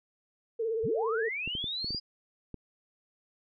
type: tone with vibrato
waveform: sine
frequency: 449.6 Hz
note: A4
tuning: 37 cents sharp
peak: -28 dBFS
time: 0.59-1.29 s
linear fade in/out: 10 ms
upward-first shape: sine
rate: 17 Hz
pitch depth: 61 cents each way
type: linear sweep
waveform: sine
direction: up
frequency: 38.89 to 4957 Hz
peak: -32 dBFS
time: 0.83-2 s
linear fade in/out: 20 ms
type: clicks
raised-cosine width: 3 ms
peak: -27 dBFS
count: 7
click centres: 1.476 / 1.552 / 1.642 / 1.845 / 1.906 / 1.947 / 2.543 s
effects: none